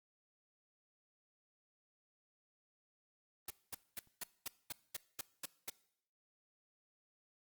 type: noise bursts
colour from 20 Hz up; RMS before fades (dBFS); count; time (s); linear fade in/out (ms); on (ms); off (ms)
white; -42; 10; 3.48-5.7; 5; 24; 220
effects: noise-tail reverb RT60 0.7 s tail -20 dB re dry + Opus 24 kbps